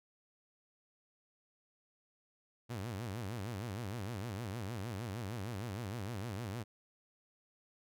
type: tone with vibrato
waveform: sawtooth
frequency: 107.4 Hz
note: A2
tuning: 41 cents flat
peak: -35 dBFS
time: 2.69-6.64 s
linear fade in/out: 20 ms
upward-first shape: sine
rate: 6.5 Hz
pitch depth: 240 cents each way
effects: none